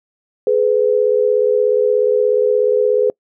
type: tone pair together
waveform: sine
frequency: 423.1 / 499.9 Hz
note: G#4 / B4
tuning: +32 / +21 cents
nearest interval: minor third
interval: 289 cents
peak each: -14 / -14 dBFS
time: 0.47-3.1 s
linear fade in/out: 2 ms
effects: noise-tail reverb RT60 0.1 s tail -26 dB re dry